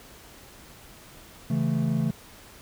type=chord; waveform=triangle; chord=A major; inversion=first; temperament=equal; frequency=138.59 / 164.81 / 220 Hz; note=C#3 / E3 / A3; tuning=0 / 0 / 0 cents; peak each=-25 dBFS; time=1.5-2.11 s; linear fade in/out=5 ms; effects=pink hiss -49 dBFS RMS until 2.61 s